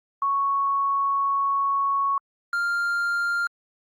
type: tone pair in turn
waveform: sine / triangle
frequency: 1108.7 / 1396.9 Hz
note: C#6 / F6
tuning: 0 / 0 cents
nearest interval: major third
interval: 400 cents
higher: second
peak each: -20 dBFS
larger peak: neither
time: 0.22-2.18 / 2.53-3.47 s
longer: first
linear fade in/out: 2 ms
effects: Opus 32 kbps